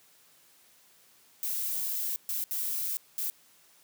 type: noise bursts at uneven times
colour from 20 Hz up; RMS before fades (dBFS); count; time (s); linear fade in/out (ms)
violet; -32; 4; 1.43-2.16 / 2.29-2.44 / 2.51-2.97 / 3.18-3.3; 0
effects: white hiss -61 dBFS RMS until 3.83 s + high-pass 100 Hz 12 dB/octave